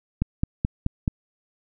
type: click train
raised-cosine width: 5 ms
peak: -9 dBFS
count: 5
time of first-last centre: 0.22-1.078 s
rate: 4.66 Hz
effects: none